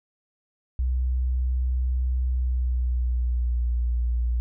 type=tone with pitch glide; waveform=sine; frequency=63 to 59.64 Hz; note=B1 to A#1; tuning=+35 to +40 cents; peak=-21 dBFS; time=0.79-4.4 s; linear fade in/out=0 ms; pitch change=-95 cents; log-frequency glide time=2.27-3.73 s; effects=none